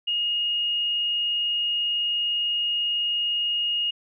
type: tone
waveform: sine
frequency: 2861 Hz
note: F7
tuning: 41 cents sharp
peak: -22 dBFS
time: 0.07-3.91 s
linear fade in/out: 10 ms
effects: none